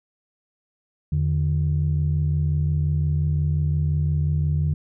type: tone pair together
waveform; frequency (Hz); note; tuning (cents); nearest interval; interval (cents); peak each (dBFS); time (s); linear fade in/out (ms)
sine; 83.7 / 149.4; E2 / D3; +27 / +30; minor seventh; 1003; -21 / -20; 1.12-4.74; 5
effects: tanh soft clip ceiling -13 dBFS